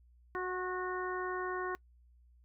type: harmonic tone with a mistuned harmonic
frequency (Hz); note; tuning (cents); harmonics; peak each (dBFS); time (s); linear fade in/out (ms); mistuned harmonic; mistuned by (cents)
367.2; F#4; -13; 1 / 2 / 3 / 4 / 5; -37 / -44 / -40 / -43 / -45; 0.35-1.75; 0; 3; -18
effects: noise-tail reverb RT60 0.1 s tail -23 dB re dry + added 60 Hz sine -60 dBFS peak until 2.44 s